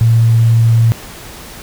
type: tone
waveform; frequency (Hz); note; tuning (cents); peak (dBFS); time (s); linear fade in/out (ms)
sine; 114.6; A#2; -29; -6; 0.01-0.92; 0
effects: pink hiss -32 dBFS RMS until 1.62 s